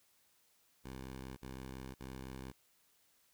10% pulse tone bursts, 65.41 Hz, C2, in tune, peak -37 dBFS, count 3, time 0.84-2.524 s, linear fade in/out 20 ms, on 530 ms, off 47 ms, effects white hiss -72 dBFS RMS until 3.33 s

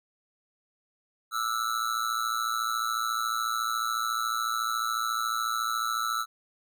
square tone with amplitude modulation, 1318.5 Hz, E6, in tune, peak -24 dBFS, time 1.31-6.26 s, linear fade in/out 50 ms, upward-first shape sine, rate 114 Hz, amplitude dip 85%, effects none

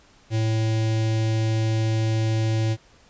square tone with notch filter, 110.8 Hz, A2, 13 cents sharp, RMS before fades -22 dBFS, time 0.3-2.77 s, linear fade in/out 50 ms, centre 1200 Hz, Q 1.1, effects pink hiss -55 dBFS RMS until 3.09 s + resampled to 16000 Hz

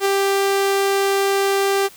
sawtooth tone with ADSR envelope, 393.9 Hz, G4, 8 cents sharp, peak -10 dBFS, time 0-1.89 s, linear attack 55 ms, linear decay 4 ms, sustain -2 dB, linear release 33 ms, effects white hiss -45 dBFS RMS until 1.96 s

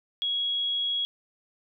sine tone, 3322 Hz, G#7, in tune, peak -25 dBFS, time 0.22-1.05 s, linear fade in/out 0 ms, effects none

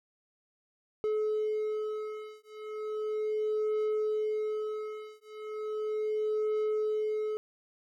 triangle beating tone pair, 428.6 / 428.96 Hz, A4 / A4, -45 / -44 cents, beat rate 0.36 Hz, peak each -31 dBFS, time 1.04-7.37 s, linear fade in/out 0 ms, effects none

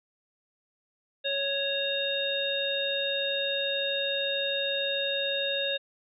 harmonic tone with a mistuned harmonic, 554.4 Hz, C#5, in tune, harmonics 1 / 3 / 5 / 7, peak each -31 / -36 / -34 / -30 dBFS, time 1.24-5.78 s, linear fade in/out 20 ms, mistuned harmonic 7, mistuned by -81 cents, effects none

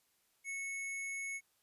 sine tone with sample-and-hold, 2202 Hz, C#7, 12 cents flat, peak -38 dBFS, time 0.44-1.41 s, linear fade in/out 50 ms, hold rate 8820 Hz, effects white hiss -75 dBFS RMS until 1.62 s + resampled to 32000 Hz

